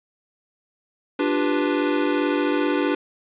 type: chord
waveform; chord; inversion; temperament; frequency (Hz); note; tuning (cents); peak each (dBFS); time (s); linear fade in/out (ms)
square; G dominant seventh; second; equal; 293.7 / 349.2 / 392 / 493.9; D4 / F4 / G4 / B4; 0 / 0 / 0 / 0; -23 / -27 / -27 / -28; 1.19-2.95; 5
effects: resampled to 8000 Hz + 8-bit